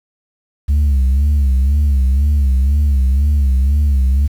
sine tone with vibrato, 69.2 Hz, C#2, 2 cents flat, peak -7 dBFS, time 0.68-4.28 s, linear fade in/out 20 ms, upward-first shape sine, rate 2 Hz, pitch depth 110 cents each way, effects tanh soft clip ceiling -9 dBFS + 7-bit

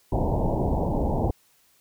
pink low-pass noise, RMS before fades -24 dBFS, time 0.12-1.31 s, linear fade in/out 5 ms, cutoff 940 Hz, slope 96 dB/octave, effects white hiss -62 dBFS RMS until 1.8 s

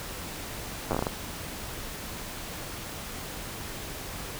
slowing click train, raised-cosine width 1 ms, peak -13 dBFS, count 8, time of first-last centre 0.91-1.068 s, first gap 9 ms, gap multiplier 1.3, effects pink hiss -38 dBFS RMS until 4.39 s

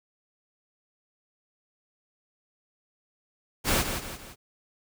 pink noise with echo, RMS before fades -24 dBFS, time 3.64-3.85 s, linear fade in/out 50 ms, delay 170 ms, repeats 3, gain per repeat -7 dB, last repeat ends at 4.36 s, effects none

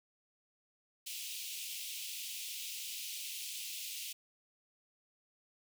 pink high-pass noise, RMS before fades -43 dBFS, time 1.06-4.13 s, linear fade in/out 10 ms, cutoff 2500 Hz, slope 48 dB/octave, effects none

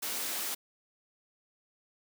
white high-pass noise, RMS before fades -35 dBFS, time 0.02-0.55 s, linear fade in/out 10 ms, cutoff 190 Hz, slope 96 dB/octave, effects none

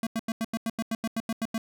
square tone bursts, 225 Hz, A3, 39 cents sharp, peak -27 dBFS, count 13, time 0.03-1.58 s, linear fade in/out 2 ms, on 38 ms, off 88 ms, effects none

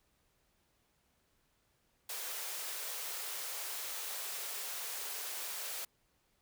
white high-pass noise, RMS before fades -41 dBFS, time 2.09-5.85 s, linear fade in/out 5 ms, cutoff 390 Hz, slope 48 dB/octave, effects pink hiss -75 dBFS RMS until 6.41 s

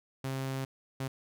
sawtooth tone bursts at uneven times, 133.6 Hz, C3, 36 cents sharp, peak -29 dBFS, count 2, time 0.24-0.65 / 1-1.08 s, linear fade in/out 5 ms, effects none

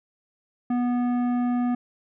sine tone with tanh clipping, 244.6 Hz, B3, 16 cents flat, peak -23 dBFS, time 0.7-1.75 s, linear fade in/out 5 ms, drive 12 dB, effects none

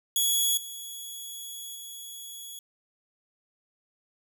10% pulse tone with level steps, 3362 Hz, G#7, 20 cents sharp, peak -15 / -30 / -32 dBFS, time 0.16-2.59 s, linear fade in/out 2 ms, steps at 0.57 / 1.75 s, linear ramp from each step 5 ms, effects none

